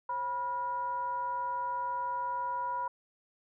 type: tone with frequency modulation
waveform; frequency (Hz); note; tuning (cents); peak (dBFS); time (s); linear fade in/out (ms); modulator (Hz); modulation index
sine; 977; B5; -19; -31; 0.09-2.88; 5; 441; 0.4
effects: none